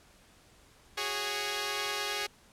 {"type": "chord", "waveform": "5% pulse", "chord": "F# suspended second", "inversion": "none", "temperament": "equal with one note detuned", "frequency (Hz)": [370, 413.4, 554.4], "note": ["F#4", "G#4", "C#5"], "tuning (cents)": [0, -8, 0], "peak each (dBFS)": [-28, -22, -27], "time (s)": [0.97, 2.27], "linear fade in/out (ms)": 10, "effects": ["pink hiss -60 dBFS RMS until 2.52 s", "low-pass 11000 Hz 12 dB/octave"]}